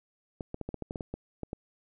clicks, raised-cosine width 2 ms, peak -22 dBFS, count 12, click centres 0.408 / 0.544 / 0.613 / 0.69 / 0.743 / 0.823 / 0.909 / 0.958 / 1.008 / 1.14 / 1.433 / 1.531 s, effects none

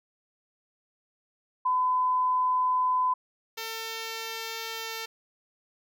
sine / 5% pulse tone pair in turn, 1010 / 449.9 Hz, B5 / A4, +39 / +39 cents, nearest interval octave + major second, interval 1400 cents, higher first, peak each -22 / -22 dBFS, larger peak neither, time 1.65-3.14 / 3.57-5.06 s, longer neither, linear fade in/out 10 ms, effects none

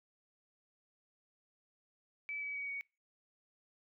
sine tone with pitch steps, 2303 / 2282 / 2261 / 2240 Hz, D7 / C#7 / C#7 / C#7, -34 / +50 / +34 / +18 cents, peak -38 dBFS, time 2.29-2.81 s, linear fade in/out 0 ms, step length 130 ms, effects noise-tail reverb RT60 0.3 s tail -24 dB re dry

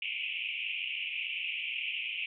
pink band-pass noise, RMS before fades -36 dBFS, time 0.02-2.26 s, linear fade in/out 2 ms, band 2300 to 3000 Hz, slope 96 dB/octave, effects none

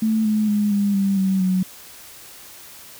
sine tone with pitch steps, 220 / 213.9 / 207.9 / 202.1 / 196.45 / 190.97 / 185.64 Hz, A3 / A3 / G#3 / G#3 / G3 / G3 / F#3, 0 / -49 / +2 / -47 / +4 / -45 / +6 cents, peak -16 dBFS, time 0.02-1.63 s, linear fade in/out 5 ms, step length 230 ms, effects white hiss -42 dBFS RMS until 2.99 s

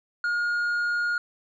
sine tone with tanh clipping, 1428 Hz, F6, 38 cents sharp, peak -24 dBFS, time 0.24-1.18 s, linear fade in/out 2 ms, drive 4 dB, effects none

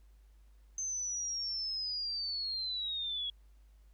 sine linear sweep, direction down, 6272 to 3322 Hz, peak -34 dBFS, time 0.78-3.3 s, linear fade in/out 2 ms, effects added 51 Hz sine -57 dBFS peak until 3.93 s + pink hiss -75 dBFS RMS until 3.93 s

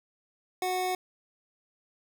square tone pair together, 367.9 / 735.8 Hz, F#4 / F#5, -10 / -10 cents, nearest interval octave, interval 1200 cents, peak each -33 / -30 dBFS, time 0.62-0.95 s, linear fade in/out 2 ms, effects none

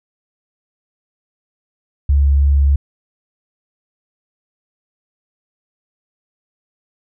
sine tone with vibrato, 70.2 Hz, C#2, 22 cents sharp, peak -9 dBFS, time 2.09-2.76 s, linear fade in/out 5 ms, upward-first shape sine, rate 3.2 Hz, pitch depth 9 cents each way, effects none

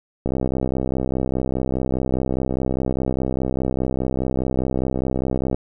click train, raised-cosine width 2 ms, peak -9 dBFS, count 344, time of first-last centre 0.26-5.545 s, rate 64.9 Hz, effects none

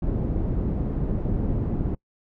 pink low-pass noise, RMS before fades -25 dBFS, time 0.02-1.95 s, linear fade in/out 5 ms, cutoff 320 Hz, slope 12 dB/octave, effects noise-tail reverb RT60 0.1 s tail -25 dB re dry

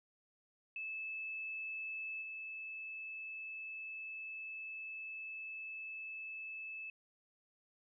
sine tone with level steps, 2615 Hz, E7, 15 cents flat, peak -40 / -43 dBFS, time 0.76-6.9 s, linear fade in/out 2 ms, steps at 2.21 s, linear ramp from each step 20 ms, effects none

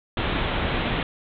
pink low-pass noise, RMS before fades -25 dBFS, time 0.17-1.03 s, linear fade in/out 2 ms, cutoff 3800 Hz, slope 96 dB/octave, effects none

